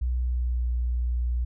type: tone with pitch glide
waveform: sine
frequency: 61.74 to 60.4 Hz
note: B1 to B1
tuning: 0 to -38 cents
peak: -23 dBFS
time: 0.01-1.45 s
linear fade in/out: 10 ms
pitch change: -38 cents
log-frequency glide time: 0.17-0.71 s
effects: none